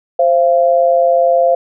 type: tone pair together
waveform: sine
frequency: 525.1 / 684 Hz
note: C5 / F5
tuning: +6 / -36 cents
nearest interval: perfect fourth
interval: 458 cents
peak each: -11 dBFS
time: 0.19-1.55 s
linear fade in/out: 5 ms
effects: none